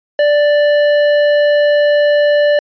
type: tone with tanh clipping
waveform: sine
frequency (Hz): 587.3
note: D5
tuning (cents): 0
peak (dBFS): -10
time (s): 0.19-2.59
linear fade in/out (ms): 2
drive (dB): 13
effects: resampled to 11025 Hz